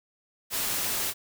white noise, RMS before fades -29 dBFS, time 0.5-1.14 s, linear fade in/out 50 ms, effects none

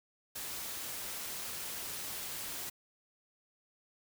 white noise, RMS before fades -41 dBFS, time 0.35-2.7 s, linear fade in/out 10 ms, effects none

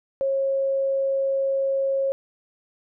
sine tone, 543 Hz, C#5, 36 cents flat, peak -20 dBFS, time 0.21-2.12 s, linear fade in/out 0 ms, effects none

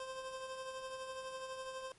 25% pulse tone with tremolo, 523 Hz, C5, 1 cent flat, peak -37 dBFS, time 0-1.92 s, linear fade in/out 2 ms, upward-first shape triangle, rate 12 Hz, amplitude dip 50%, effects pink hiss -66 dBFS RMS until 1.98 s + MP3 48 kbps

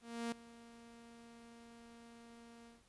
sawtooth tone with ADSR envelope, 233.2 Hz, A#3, 1 cent sharp, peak -33 dBFS, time 0.01-2.84 s, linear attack 310 ms, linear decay 4 ms, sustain -19 dB, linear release 170 ms, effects pink hiss -70 dBFS RMS until 2.88 s + resampled to 24000 Hz

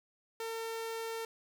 sawtooth tone, 452.9 Hz, A#4, 50 cents flat, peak -33 dBFS, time 0.4-1.25 s, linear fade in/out 2 ms, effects none

